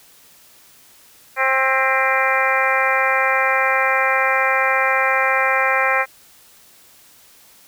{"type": "harmonic tone with a mistuned harmonic", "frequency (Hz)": 265.2, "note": "C4", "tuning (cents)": 23, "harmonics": [2, 3, 4, 5, 6, 7, 8, 9], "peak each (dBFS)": [-23, -23, -23, -23, -23, -23, -23, -23], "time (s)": [1.36, 6.06], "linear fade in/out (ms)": 50, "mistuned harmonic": 8, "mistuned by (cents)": -45, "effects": ["white hiss -49 dBFS RMS until 7.67 s"]}